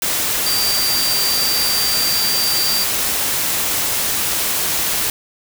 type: tone in noise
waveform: sine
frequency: 4700 Hz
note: D8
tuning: 1 cent sharp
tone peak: -18 dBFS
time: 0.46-2.84 s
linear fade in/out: 2 ms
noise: white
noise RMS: -19 dBFS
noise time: 0.02-5.1 s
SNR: -2 dB
effects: none